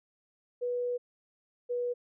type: tone pair in turn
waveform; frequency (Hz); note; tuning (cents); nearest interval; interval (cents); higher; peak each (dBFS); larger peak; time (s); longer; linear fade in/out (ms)
sine; 489.3 / 487.1; B4 / B4; -16 / -24; unison; 8; first; -29 / -29; neither; 0.61-0.98 / 1.69-1.94; first; 20
effects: none